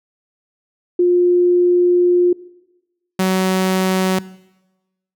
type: tone pair in turn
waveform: sine / sawtooth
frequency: 354.5 / 187.57 Hz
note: F4 / F#3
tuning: +26 / +24 cents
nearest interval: major seventh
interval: 1102 cents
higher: first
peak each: -10 dBFS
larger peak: neither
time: 0.99-2.33 / 3.19-4.19 s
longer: first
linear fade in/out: 5 ms
effects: noise-tail reverb RT60 1.0 s tail -20 dB re dry